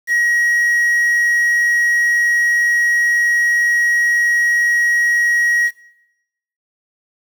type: tone with quantisation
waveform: triangle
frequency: 1899 Hz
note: A#6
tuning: 32 cents sharp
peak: -11 dBFS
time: 0.07-5.71 s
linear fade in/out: 50 ms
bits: 6
effects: noise-tail reverb RT60 0.9 s tail -20 dB re dry